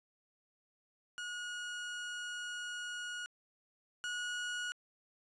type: tone pair in turn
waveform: 30% pulse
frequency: 1448 / 1454.1 Hz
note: F#6 / F#6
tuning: -38 / -31 cents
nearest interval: unison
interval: 7 cents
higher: second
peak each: -37 / -34 dBFS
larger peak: second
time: 1.18-3.26 / 4.04-4.72 s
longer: first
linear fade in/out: 0 ms
effects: resampled to 22050 Hz